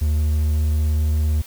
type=tone with pitch glide; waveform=triangle; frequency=76 to 76.48 Hz; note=D#2 to D#2; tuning=-40 to -29 cents; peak=-14 dBFS; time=0.01-1.42 s; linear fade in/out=10 ms; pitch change=+11 cents; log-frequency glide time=0.13-0.87 s; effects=white hiss -43 dBFS RMS until 1.46 s